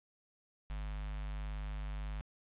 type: tone with notch filter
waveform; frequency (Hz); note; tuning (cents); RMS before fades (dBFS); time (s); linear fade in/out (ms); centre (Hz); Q
square; 50.8; G#1; -38; -40; 0.7-2.21; 0; 360; 0.56
effects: resampled to 8000 Hz + 11-bit